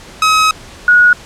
sawtooth / sine tone pair in turn, 1275 / 1454 Hz, D#6 / F#6, +42 / -31 cents, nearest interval major second, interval 227 cents, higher second, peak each -4 dBFS, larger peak neither, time 0.22-0.51 / 0.88-1.13 s, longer first, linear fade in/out 2 ms, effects pink hiss -35 dBFS RMS until 1.25 s + low-pass 8000 Hz 12 dB/octave

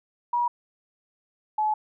sine tone pair in turn, 961 / 856.2 Hz, B5 / A5, -48 / -47 cents, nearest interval major second, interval 199 cents, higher first, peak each -21 dBFS, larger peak neither, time 0.33-0.48 / 1.58-1.74 s, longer second, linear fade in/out 5 ms, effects none

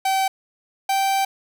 45% pulse tone pair in turn, 770 / 779.4 Hz, G5 / G5, -31 / -10 cents, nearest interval unison, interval 21 cents, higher second, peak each -18 dBFS, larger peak neither, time 0.05-0.28 / 0.89-1.25 s, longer second, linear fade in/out 5 ms, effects none

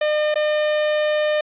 45% pulse tone with dropouts, 605 Hz, D#5, 49 cents flat, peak -17 dBFS, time 0.01-1.41 s, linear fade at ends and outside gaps 5 ms, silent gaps 0.343-0.356 s, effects resampled to 8000 Hz + 9-bit

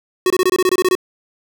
square tone bursts, 369.1 Hz, F#4, 4 cents flat, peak -12 dBFS, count 11, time 0.26-0.952 s, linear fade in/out 2 ms, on 42 ms, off 23 ms, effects none

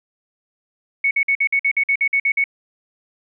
sine tone bursts, 2217 Hz, C#7, in tune, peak -14 dBFS, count 12, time 1.04-2.441 s, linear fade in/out 5 ms, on 70 ms, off 51 ms, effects none

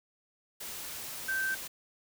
sine tone in noise, 1557 Hz, G6, 12 cents flat, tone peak -29 dBFS, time 1.28-1.55 s, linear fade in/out 10 ms, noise white, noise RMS -41 dBFS, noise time 0.6-1.68 s, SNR +9 dB, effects none

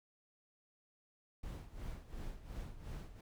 brown noise with tremolo, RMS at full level -43 dBFS, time 1.43-3.21 s, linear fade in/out 5 ms, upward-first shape sine, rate 2.8 Hz, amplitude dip 75%, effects none

